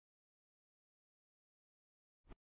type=noise with exponential growth; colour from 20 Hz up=brown; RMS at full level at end=-43 dBFS; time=2.24-2.33 s; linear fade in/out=5 ms; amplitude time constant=19 ms; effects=noise-tail reverb RT60 0.1 s tail -26 dB re dry + resampled to 8000 Hz

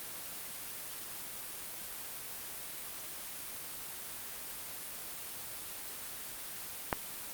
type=click; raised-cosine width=0.5 ms; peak=-13 dBFS; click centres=6.928 s; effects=white hiss -43 dBFS RMS until 7.33 s + Opus 32 kbps

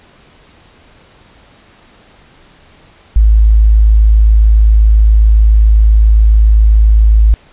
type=tone; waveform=sine; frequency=53.7 Hz; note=A1; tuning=41 cents flat; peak=-3 dBFS; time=3.16-7.34 s; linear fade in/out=0 ms; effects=pink hiss -44 dBFS RMS until 7.52 s + resampled to 8000 Hz

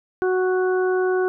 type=harmonic tone; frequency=370 Hz; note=F#4; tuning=in tune; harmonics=1 / 2 / 3 / 4; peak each=-18 / -29 / -33 / -29 dBFS; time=0.22-1.28 s; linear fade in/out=0 ms; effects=none

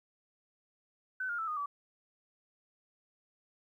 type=tone with pitch steps; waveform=sine; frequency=1516 / 1414.5 / 1319.8 / 1231.4 / 1148.9 Hz; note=F#6 / F6 / E6 / D#6 / D6; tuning=+42 / +22 / +2 / -18 / -38 cents; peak=-33 dBFS; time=1.2-1.66 s; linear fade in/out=5 ms; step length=92 ms; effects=12-bit

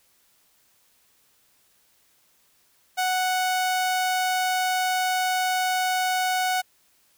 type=tone; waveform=sawtooth; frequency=740 Hz; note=F#5; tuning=in tune; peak=-18 dBFS; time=2.97-6.62 s; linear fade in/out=20 ms; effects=white hiss -63 dBFS RMS until 7.17 s

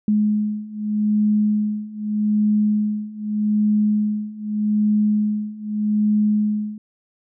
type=beating tone pair; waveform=sine; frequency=210.3 / 211.12 Hz; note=G#3 / G#3; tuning=+22 / +29 cents; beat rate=0.82 Hz; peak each=-21 / -19 dBFS; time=0.08-6.78 s; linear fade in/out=2 ms; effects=none

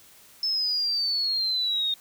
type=exponential sweep; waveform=sine; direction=down; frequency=5274 to 3682 Hz; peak=-23 dBFS; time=0.43-1.94 s; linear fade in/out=2 ms; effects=white hiss -53 dBFS RMS until 2 s

